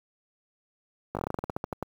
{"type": "slowing click train", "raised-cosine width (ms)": 1, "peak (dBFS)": -16, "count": 15, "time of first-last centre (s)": [1.15, 1.826], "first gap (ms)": 18, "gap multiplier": 1.14, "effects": ["high-pass 60 Hz 12 dB/octave", "8-bit"]}